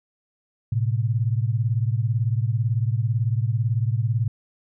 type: beating tone pair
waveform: sine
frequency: 110 / 128 Hz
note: A2 / C3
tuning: 0 / -38 cents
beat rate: 18 Hz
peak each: -21 / -24 dBFS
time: 0.72-4.28 s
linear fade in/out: 5 ms
effects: none